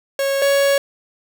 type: tone pair in turn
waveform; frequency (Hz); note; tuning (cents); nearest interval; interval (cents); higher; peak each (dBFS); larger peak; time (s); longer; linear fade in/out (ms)
45% pulse; 550 / 557.7; C#5 / C#5; -14 / +10; unison; 24; second; -17 / -13; second; 0.19-0.42 / 0.42-0.78; second; 2
effects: none